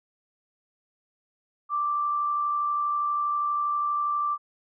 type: tone with amplitude modulation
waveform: sine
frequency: 1174.7 Hz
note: D6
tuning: in tune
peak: -22 dBFS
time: 1.69-4.38 s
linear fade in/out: 50 ms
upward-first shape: sine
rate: 72.4 Hz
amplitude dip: 30%
effects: none